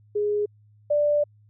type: tone pair in turn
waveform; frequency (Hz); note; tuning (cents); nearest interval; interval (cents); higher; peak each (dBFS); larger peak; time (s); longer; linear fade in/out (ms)
sine; 415.3 / 589; G#4 / D5; 0 / +5; tritone; 605; second; -21 / -18; second; 0.15-0.46 / 0.9-1.24; second; 10
effects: added 105 Hz sine -53 dBFS peak until 1.49 s